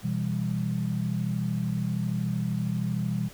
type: chord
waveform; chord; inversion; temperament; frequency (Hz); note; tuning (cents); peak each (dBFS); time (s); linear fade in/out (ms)
sine; E minor; second; just; 123.61 / 164.81 / 197.78; B2 / E3 / G3; +2 / 0 / +16; -30; 0.03-3.29; 20
effects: pink hiss -49 dBFS RMS until 3.33 s